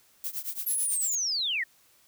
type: noise with tremolo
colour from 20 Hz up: violet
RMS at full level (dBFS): -31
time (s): 0.24-1.15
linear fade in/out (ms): 0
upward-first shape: triangle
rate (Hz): 9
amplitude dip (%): 95
type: linear sweep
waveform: sine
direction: down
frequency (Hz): 11580 to 1754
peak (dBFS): -26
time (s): 0.66-1.64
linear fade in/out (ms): 10
effects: white hiss -62 dBFS RMS until 2.07 s